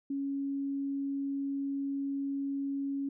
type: tone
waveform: sine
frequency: 277.2 Hz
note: C#4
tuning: in tune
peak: -31 dBFS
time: 0.1-3.09 s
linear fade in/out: 5 ms
effects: none